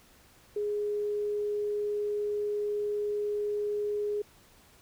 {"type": "tone", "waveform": "sine", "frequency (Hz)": 415.3, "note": "G#4", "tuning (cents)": 0, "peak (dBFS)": -28, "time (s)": [0.56, 4.22], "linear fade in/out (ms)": 5, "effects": ["pink hiss -59 dBFS RMS until 4.81 s"]}